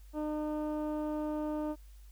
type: tone with low-pass filter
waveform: 15% pulse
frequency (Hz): 303.4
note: D#4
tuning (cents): -44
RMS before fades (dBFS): -35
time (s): 0.13-1.76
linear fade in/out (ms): 50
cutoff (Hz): 630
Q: 0.55
effects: added 50 Hz sine -50 dBFS peak until 2.11 s + white hiss -67 dBFS RMS until 2.11 s